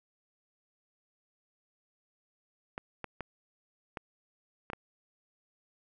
clicks, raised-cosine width 0.5 ms, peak -22 dBFS, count 6, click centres 2.779 / 3.043 / 3.207 / 3.972 / 4.701 / 4.733 s, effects none

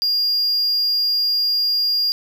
triangle tone, 4820 Hz, D8, 44 cents sharp, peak -15 dBFS, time 0.02-2.12 s, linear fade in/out 0 ms, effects none

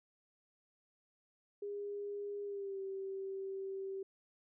sine tone with pitch glide, 407 to 387.1 Hz, G#4 to G4, -35 to -22 cents, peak -39 dBFS, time 1.62-4.03 s, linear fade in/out 5 ms, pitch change -87 cents, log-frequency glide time 2.44-2.8 s, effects none

